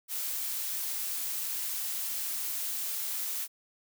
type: noise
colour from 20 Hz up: blue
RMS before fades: -34 dBFS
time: 0.08-3.48 s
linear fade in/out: 50 ms
effects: none